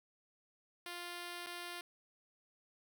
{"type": "tone with dropouts", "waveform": "5% pulse", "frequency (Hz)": 350, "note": "F4", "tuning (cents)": 4, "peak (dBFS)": -32, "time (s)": [0.86, 1.81], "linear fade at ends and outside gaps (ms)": 2, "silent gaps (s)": [1.462, 1.468], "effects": []}